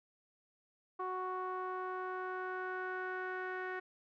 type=tone with low-pass filter sweep; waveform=sawtooth; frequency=370 Hz; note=F#4; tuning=in tune; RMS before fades=-40 dBFS; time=0.99-3.8 s; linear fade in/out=10 ms; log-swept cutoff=1100 to 1700 Hz; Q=4.6; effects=none